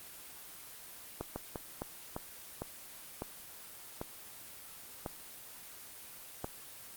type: slowing click train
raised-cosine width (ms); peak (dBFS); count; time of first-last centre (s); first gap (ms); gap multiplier
1; -22; 10; 1.21-6.444; 150; 1.32
effects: white hiss -50 dBFS RMS until 6.96 s + Opus 24 kbps